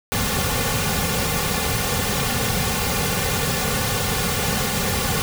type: noise with comb filter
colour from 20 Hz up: pink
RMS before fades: -22 dBFS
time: 0.12-5.22 s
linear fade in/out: 0 ms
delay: 3.1 ms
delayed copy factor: -0.8
effects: none